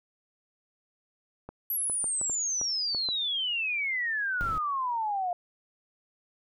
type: clicks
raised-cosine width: 1 ms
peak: -26 dBFS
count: 8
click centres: 1.49 / 1.898 / 2.042 / 2.214 / 2.297 / 2.614 / 2.948 / 3.088 s
type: exponential sweep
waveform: sine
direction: down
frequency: 11840 to 696 Hz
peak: -27 dBFS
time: 1.7-5.33 s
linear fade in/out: 2 ms
type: noise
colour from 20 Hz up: brown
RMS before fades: -36 dBFS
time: 4.41-4.58 s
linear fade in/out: 0 ms
effects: none